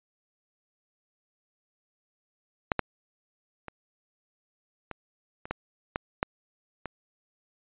clicks, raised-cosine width 0.5 ms, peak -7 / -9 / -23 / -21 / -25 / -15 / -12 / -9 / -19 dBFS, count 9, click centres 2.718 / 2.793 / 3.683 / 4.913 / 5.455 / 5.51 / 5.959 / 6.229 / 6.857 s, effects resampled to 8000 Hz

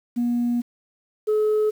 sine tone pair in turn, 240 / 427.6 Hz, B3 / A4, -49 / -49 cents, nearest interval minor seventh, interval 1000 cents, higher second, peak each -18 / -15 dBFS, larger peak second, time 0.16-0.62 / 1.27-1.71 s, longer first, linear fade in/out 20 ms, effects tanh soft clip ceiling -16 dBFS + 8-bit

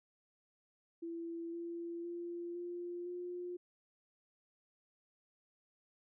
sine tone with pitch steps, 335.1 / 340 / 344.9 / 349.9 / 355 Hz, E4 / F4 / F4 / F4 / F4, +29 / -46 / -22 / +3 / +28 cents, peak -40 dBFS, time 1.02-3.57 s, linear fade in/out 10 ms, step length 510 ms, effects none

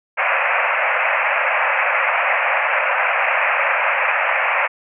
white band-pass noise, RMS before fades -18 dBFS, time 0.17-4.68 s, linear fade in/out 20 ms, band 520 to 2600 Hz, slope 96 dB/octave, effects none

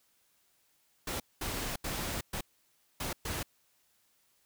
pink noise bursts at uneven times, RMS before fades -36 dBFS, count 6, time 1.07-1.2 / 1.41-1.76 / 1.84-2.21 / 2.33-2.41 / 3-3.13 / 3.25-3.43 s, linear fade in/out 5 ms, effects white hiss -71 dBFS RMS until 4.45 s

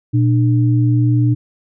sine tone pair together, 120 / 299.5 Hz, B2 / D4, -49 / +34 cents, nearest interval octave + major third, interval 1583 cents, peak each -11 / -18 dBFS, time 0.13-1.35 s, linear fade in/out 20 ms, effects none

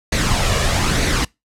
pink noise with flanger, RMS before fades -17 dBFS, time 0.12-1.25 s, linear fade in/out 5 ms, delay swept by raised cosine 0.47 to 1.77 ms, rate 1.1 Hz, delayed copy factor +0.5, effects noise-tail reverb RT60 0.2 s tail -24 dB re dry + low-pass 8000 Hz 12 dB/octave

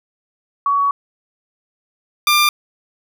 sine / 15% pulse tone pair in turn, 1126 / 1193 Hz, C#6 / D6, +27 / +27 cents, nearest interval minor second, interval 100 cents, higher second, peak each -13 / -5 dBFS, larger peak second, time 0.66-0.91 / 2.27-2.49 s, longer first, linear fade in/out 2 ms, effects none

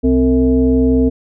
sine tone with frequency modulation, 259 Hz, C4, 17 cents flat, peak -9 dBFS, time 0.03-1.1 s, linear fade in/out 20 ms, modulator 194 Hz, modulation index 0.94, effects none

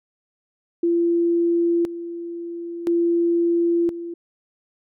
sine tone with tremolo, 340.9 Hz, F4, 42 cents flat, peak -16 dBFS, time 0.83-4.14 s, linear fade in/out 5 ms, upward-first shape square, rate 0.49 Hz, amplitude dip 75%, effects none

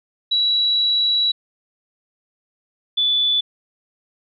sine tone pair in turn, 3912 / 3473 Hz, B7 / A7, -17 / -23 cents, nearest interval major second, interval 206 cents, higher first, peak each -15 dBFS, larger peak neither, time 0.31-1.32 / 2.97-3.41 s, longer first, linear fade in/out 10 ms, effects none

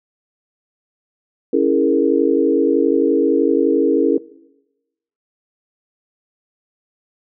sine chord, A# half-diminished seventh, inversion first, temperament equal, 277.2 / 329.6 / 415.3 / 466.2 Hz, C#4 / E4 / G#4 / A#4, 0 / 0 / 0 / 0 cents, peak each -18 dBFS, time 1.53-4.18 s, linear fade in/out 5 ms, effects noise-tail reverb RT60 1.0 s tail -21 dB re dry

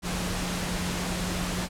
sine tone in noise, 179.3 Hz, F3, 46 cents sharp, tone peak -32 dBFS, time 0.02-1.69 s, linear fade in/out 50 ms, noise pink, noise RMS -31 dBFS, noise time 0.02-1.69 s, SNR -4 dB, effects low-pass 10000 Hz 12 dB/octave

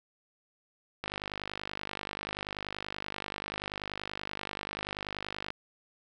click train, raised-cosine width 0.3 ms, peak -19 dBFS, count 226, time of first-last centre 1.04-5.504 s, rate 50.4 Hz, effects none

